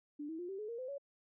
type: tone with pitch steps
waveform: sine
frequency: 293.7 / 322.1 / 353.3 / 387.5 / 425.1 / 466.2 / 511.4 / 560.9 Hz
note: D4 / E4 / F4 / G4 / G#4 / A#4 / C5 / C#5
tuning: 0 / -40 / +20 / -20 / +40 / 0 / -40 / +20 cents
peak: -40 dBFS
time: 0.19-0.982 s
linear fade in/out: 10 ms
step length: 99 ms
effects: none